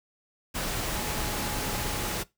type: tone in noise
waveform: sine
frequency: 843 Hz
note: G#5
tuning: 26 cents sharp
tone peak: -41 dBFS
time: 0.9-2.18 s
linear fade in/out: 20 ms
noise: pink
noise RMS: -31 dBFS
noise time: 0.54-2.24 s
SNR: -13 dB
effects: noise-tail reverb RT60 0.2 s tail -21 dB re dry